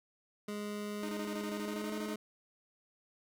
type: tone with pitch glide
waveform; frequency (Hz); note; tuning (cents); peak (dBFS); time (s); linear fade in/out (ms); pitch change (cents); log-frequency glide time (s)
25% pulse; 207.7 to 212.9; G#3 to G#3; 0 to +43; -34; 0.48-2.16; 5; +43; 1.6-1.93
type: tone bursts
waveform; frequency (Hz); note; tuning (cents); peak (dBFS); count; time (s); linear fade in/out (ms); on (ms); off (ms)
sawtooth; 308.1; D#4; -17; -36; 14; 1.03-2.142; 0; 59; 22
effects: none